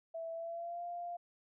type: tone with pitch glide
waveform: sine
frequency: 659 to 697 Hz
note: E5 to F5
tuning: -1 to -4 cents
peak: -39 dBFS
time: 0.14-1.17 s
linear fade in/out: 10 ms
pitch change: +97 cents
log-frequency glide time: 0.32-0.83 s
effects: none